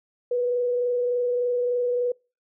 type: tone with frequency modulation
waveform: sine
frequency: 489.5 Hz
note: B4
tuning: 15 cents flat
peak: -21 dBFS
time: 0.31-2.12 s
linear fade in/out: 5 ms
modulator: 23.4 Hz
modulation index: 0.27
effects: noise-tail reverb RT60 0.3 s tail -25 dB re dry